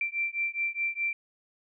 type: beating tone pair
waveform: sine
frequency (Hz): 2349 / 2353.8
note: D7 / D7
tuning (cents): 0 / +3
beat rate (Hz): 4.8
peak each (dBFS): -31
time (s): 0.01-1.13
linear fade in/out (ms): 2
effects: none